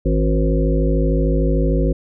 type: harmonic tone with a mistuned harmonic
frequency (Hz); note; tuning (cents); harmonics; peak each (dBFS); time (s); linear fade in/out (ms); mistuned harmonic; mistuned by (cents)
53.3; G#1; +46; 1 / 3 / 5 / 7 / 9 / 10; -16 / -21 / -23 / -24 / -26 / -26; 0.05-1.93; 10; 7; -39
effects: none